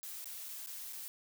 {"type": "noise with dropouts", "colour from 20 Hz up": "blue", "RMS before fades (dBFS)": -45, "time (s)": [0.03, 1.08], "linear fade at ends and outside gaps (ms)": 0, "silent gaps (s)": [[0.243, 0.257], [0.484, 0.488], [0.662, 0.671], [0.926, 0.931]], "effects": []}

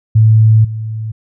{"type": "tone with level steps", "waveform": "sine", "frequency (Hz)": 110, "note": "A2", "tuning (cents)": 0, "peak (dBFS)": [-4, -18], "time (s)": [0.15, 1.12], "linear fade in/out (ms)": 10, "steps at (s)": 0.64, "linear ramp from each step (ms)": 10, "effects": []}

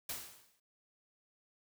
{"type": "noise with exponential decay", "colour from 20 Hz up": "white", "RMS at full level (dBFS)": -38, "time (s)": [0.09, 0.6], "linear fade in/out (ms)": 5, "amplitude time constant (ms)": 110, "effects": []}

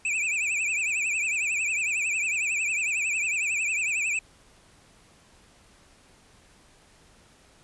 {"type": "tone with vibrato", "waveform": "square", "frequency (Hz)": 2489, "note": "D#7", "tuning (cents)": 0, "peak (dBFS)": -25, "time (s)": [0.05, 4.19], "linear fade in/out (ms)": 2, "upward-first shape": "triangle", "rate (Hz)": 11, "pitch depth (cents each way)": 150, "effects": ["pink hiss -57 dBFS RMS until 7.63 s", "resampled to 24000 Hz"]}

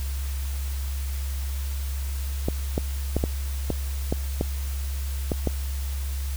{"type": "clicks", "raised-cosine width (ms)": 2, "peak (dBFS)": -10, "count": 9, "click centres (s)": [2.485, 2.779, 3.166, 3.239, 3.703, 4.125, 4.411, 5.318, 5.473], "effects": ["added 68 Hz sine -26 dBFS peak until 6.36 s", "white hiss -41 dBFS RMS until 6.36 s"]}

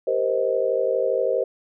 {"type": "chord", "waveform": "sine", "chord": "C minor seventh", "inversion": "second", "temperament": "just", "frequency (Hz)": [392.4, 470.9, 523.3, 627.9], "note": ["G4", "Bb4", "C5", "Eb5"], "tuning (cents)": [2, 18, 0, 16], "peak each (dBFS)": [-27, -25, -22, -27], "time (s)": [0.07, 1.44], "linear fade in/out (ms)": 5, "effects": []}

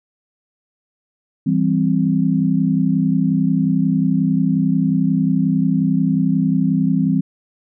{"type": "chord", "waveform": "sine", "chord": "C major", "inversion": "first", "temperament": "equal", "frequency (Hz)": [164.81, 196, 261.6], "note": ["E3", "G3", "C4"], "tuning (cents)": [0, 0, 0], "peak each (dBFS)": -18, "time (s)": [1.46, 7.21], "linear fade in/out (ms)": 10, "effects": []}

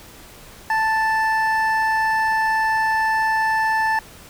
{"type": "tone pair together", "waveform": "triangle", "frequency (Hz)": [882.1, 1760], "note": ["A5", "A6"], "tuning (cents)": [4, 0], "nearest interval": "octave", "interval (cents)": 1196, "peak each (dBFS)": [-17, -19], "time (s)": [0.7, 3.99], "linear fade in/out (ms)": 2, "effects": ["pink hiss -43 dBFS RMS until 4.29 s"]}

